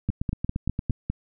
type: two click trains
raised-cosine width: 5 ms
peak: -13 / -14 dBFS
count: 6 / 8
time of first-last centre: 0.09-1.1 / 0.1-0.906 s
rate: 4.95 / 8.68 Hz
effects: none